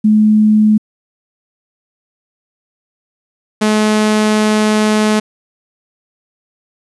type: tone pair in turn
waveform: sine / sawtooth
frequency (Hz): 213.9 / 213.9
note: A3 / A3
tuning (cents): -49 / -49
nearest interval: unison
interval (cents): 0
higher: neither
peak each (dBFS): -6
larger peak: neither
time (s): 0.04-0.78 / 3.61-5.2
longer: second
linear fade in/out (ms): 10
effects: resampled to 24000 Hz + 8-bit